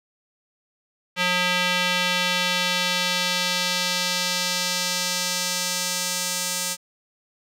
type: tone with band-pass filter sweep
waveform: square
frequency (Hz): 180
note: F#3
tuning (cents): -47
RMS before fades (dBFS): -24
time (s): 1.16-6.77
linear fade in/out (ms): 50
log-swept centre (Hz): 2700 to 7600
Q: 1.3
effects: none